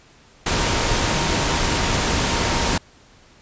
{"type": "tone in noise", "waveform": "sine", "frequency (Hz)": 932.3, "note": "A#5", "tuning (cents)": 0, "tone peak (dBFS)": -31, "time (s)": [0.46, 2.78], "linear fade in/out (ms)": 5, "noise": "pink", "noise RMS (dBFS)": -20, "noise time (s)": [0.46, 2.78], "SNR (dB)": -14, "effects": ["pink hiss -51 dBFS RMS until 3.41 s", "resampled to 16000 Hz"]}